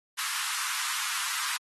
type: high-pass noise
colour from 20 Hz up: pink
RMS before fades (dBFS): -32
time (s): 0.17-1.58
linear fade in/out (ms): 20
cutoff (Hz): 1000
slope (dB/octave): 48
effects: AAC 32 kbps